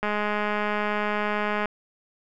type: click train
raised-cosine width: 0.5 ms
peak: -12 dBFS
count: 341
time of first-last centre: 0.03-1.657 s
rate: 209 Hz
effects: none